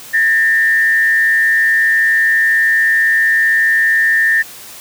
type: tone with frequency modulation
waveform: sine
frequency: 1800 Hz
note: A6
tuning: 39 cents sharp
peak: -9 dBFS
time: 0.13-4.43 s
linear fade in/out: 20 ms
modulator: 112 Hz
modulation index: 0.62
effects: white hiss -34 dBFS RMS until 4.8 s + high-pass 60 Hz 12 dB/octave